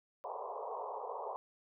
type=band-pass noise; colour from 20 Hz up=white; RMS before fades=-42 dBFS; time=0.24-1.36 s; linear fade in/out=0 ms; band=410 to 1100 Hz; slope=96 dB/octave; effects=none